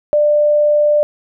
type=tone; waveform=sine; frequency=594 Hz; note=D5; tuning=20 cents sharp; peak=-9 dBFS; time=0.13-1.03 s; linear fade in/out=0 ms; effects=none